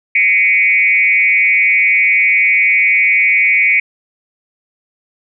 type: tone with frequency modulation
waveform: sine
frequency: 2244 Hz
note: C#7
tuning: 21 cents sharp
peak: -8 dBFS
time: 0.15-3.8 s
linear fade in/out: 5 ms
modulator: 180 Hz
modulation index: 1
effects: none

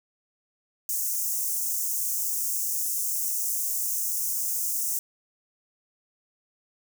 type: high-pass noise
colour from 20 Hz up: white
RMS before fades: -28 dBFS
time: 0.89-4.99 s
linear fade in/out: 2 ms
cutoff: 5900 Hz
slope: 48 dB/octave
effects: none

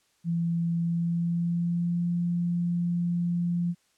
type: tone with pitch glide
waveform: sine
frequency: 168.8 to 173.25 Hz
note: E3 to F3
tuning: +41 to -14 cents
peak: -24 dBFS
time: 0.24-3.75 s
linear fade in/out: 50 ms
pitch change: +45 cents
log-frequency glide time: 0.82-2.07 s
effects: white hiss -68 dBFS RMS until 3.97 s + low-pass 9000 Hz 12 dB/octave

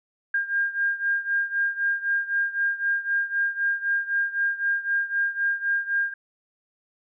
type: beating tone pair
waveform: sine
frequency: 1607 / 1610.9 Hz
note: G6 / G6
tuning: +43 / +47 cents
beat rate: 3.9 Hz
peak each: -24 / -27 dBFS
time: 0.34-6.14 s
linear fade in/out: 5 ms
effects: none

